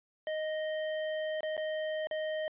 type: tone with dropouts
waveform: square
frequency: 622.3 Hz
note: D#5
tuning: in tune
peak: -33 dBFS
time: 0.27-2.48 s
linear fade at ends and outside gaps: 1 ms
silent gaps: 1.407-1.431 / 1.568-1.577 / 2.071-2.111 s
effects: resampled to 8000 Hz